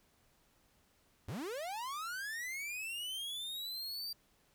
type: linear sweep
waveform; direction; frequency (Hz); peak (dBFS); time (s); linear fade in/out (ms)
45% pulse; up; 76.4 to 4713; -39; 1.28-4.13; 5
effects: pink hiss -71 dBFS RMS until 4.54 s